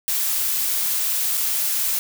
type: noise with dropouts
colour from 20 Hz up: blue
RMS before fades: -22 dBFS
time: 0.08-1.99 s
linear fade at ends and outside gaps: 0 ms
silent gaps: 1.372-1.376 s
effects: none